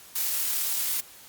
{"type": "noise with amplitude modulation", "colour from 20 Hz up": "blue", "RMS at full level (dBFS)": -26, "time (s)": [0.15, 1.01], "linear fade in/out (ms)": 10, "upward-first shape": "sine", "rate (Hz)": 37.1, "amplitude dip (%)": 25, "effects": ["white hiss -49 dBFS RMS until 1.28 s", "Opus 48 kbps"]}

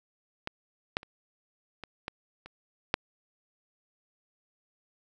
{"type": "clicks", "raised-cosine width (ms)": 0.3, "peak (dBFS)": [-17, -11, -30, -24, -18, -29, -7], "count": 7, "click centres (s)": [0.474, 0.969, 1.031, 1.837, 2.081, 2.46, 2.941], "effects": []}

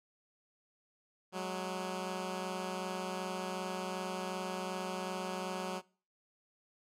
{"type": "tone pair together", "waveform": "10% pulse", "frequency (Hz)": [185.04, 207.7], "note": ["F#3", "G#3"], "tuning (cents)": [0, 0], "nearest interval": "major second", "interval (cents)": 200, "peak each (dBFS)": [-29, -35], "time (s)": [1.32, 5.82], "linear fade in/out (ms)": 50, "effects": ["noise-tail reverb RT60 0.4 s tail -23 dB re dry", "low-pass 10000 Hz 12 dB/octave"]}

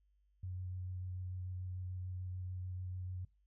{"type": "tone with vibrato", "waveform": "sine", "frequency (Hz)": 91.6, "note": "F#2", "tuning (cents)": -17, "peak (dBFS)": -40, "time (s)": [0.43, 3.25], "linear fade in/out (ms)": 5, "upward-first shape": "square", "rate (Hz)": 6.8, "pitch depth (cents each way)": 10, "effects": ["noise-tail reverb RT60 0.2 s tail -20 dB re dry", "added 50 Hz sine -70 dBFS peak until 3.46 s"]}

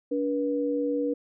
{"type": "tone pair together", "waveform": "sine", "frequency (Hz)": [287.2, 483], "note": ["D4", "B4"], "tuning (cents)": [-39, -39], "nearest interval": "major sixth", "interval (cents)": 900, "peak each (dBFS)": -27, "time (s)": [0.11, 1.14], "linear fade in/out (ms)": 10, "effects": []}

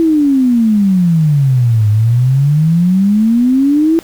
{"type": "exponential two-way sweep", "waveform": "sine", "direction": "down then up", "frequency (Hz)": [334.5, 103.83, 334.5], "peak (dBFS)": -7, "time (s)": [0, 3.99], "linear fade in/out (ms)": 0, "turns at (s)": 1.89, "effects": ["pink hiss -38 dBFS RMS until 4.03 s"]}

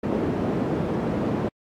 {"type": "band-pass noise", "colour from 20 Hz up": "white", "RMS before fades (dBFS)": -25, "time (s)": [0.03, 1.49], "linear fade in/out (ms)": 10, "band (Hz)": [110, 380], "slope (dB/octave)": 12, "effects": ["AAC 64 kbps"]}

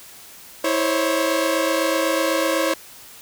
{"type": "tone cluster", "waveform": "sawtooth", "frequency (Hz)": [325.7, 529, 557], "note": ["E4", "C5", "C#5"], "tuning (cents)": [-21, 19, 8], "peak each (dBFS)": -19, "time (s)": [0.64, 2.74], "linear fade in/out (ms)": 5, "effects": ["white hiss -43 dBFS RMS until 3.21 s"]}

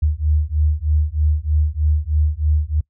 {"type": "beating tone pair", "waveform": "sine", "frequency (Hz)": [74.5, 77.7], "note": ["D2", "D#2"], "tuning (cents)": [25, -2], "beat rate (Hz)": 3.2, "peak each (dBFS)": -18, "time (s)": [0.02, 2.81], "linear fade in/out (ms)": 10, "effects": ["noise-tail reverb RT60 0.1 s tail -23 dB re dry"]}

